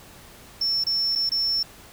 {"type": "tone with dropouts", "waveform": "triangle", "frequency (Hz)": 5400, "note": "E8", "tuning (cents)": 41, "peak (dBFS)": -19, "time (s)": [0.61, 1.63], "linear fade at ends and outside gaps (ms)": 5, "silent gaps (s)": [[0.839, 0.866], [1.153, 1.157], [1.293, 1.317]], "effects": ["tanh soft clip ceiling -15 dBFS", "pink hiss -47 dBFS RMS until 1.92 s"]}